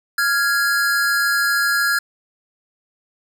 square tone pair together, 1393.9 / 1661.2 Hz, F6 / G#6, -4 / 0 cents, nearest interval minor third, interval 304 cents, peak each -20 / -19 dBFS, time 0.18-1.99 s, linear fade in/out 5 ms, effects none

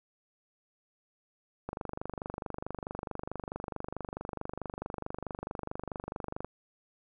click train, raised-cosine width 1 ms, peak -22 dBFS, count 118, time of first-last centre 1.69-6.446 s, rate 24.6 Hz, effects none

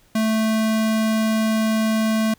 square tone, 219.9 Hz, A3, 1 cent flat, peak -18 dBFS, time 0.15-2.34 s, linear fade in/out 5 ms, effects pink hiss -57 dBFS RMS until 2.38 s

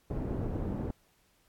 pink low-pass noise, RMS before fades -34 dBFS, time 0.1-0.91 s, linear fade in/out 5 ms, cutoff 430 Hz, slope 12 dB/octave, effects pink hiss -69 dBFS RMS until 1.48 s + AAC 64 kbps

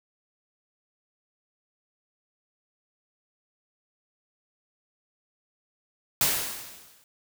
white noise with exponential decay, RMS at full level -21 dBFS, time 6.21-7.04 s, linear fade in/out 1 ms, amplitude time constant 180 ms, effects none

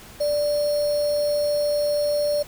sine tone with sample-and-hold, 587 Hz, D5, 1 cent flat, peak -19 dBFS, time 0.2-2.43 s, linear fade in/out 10 ms, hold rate 4900 Hz, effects pink hiss -44 dBFS RMS until 2.47 s

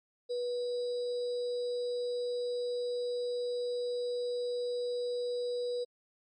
sine tone with sample-and-hold, 487.9 Hz, B4, 21 cents flat, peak -31 dBFS, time 0.29-5.85 s, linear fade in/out 20 ms, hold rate 4410 Hz, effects MP3 32 kbps

